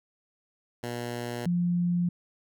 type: tone pair in turn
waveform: 10% pulse / sine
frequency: 120 / 175.1 Hz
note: B2 / F3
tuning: -49 / +5 cents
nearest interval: perfect fifth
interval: 654 cents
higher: second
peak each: -24 / -23 dBFS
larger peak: second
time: 0.83-1.46 / 1.46-2.09 s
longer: neither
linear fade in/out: 5 ms
effects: none